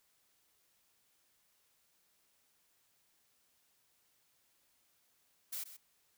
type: noise with echo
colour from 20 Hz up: blue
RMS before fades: -41 dBFS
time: 5.52-5.64 s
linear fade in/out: 10 ms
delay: 130 ms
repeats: 1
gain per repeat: -12 dB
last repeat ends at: 5.77 s
effects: white hiss -74 dBFS RMS until 6.17 s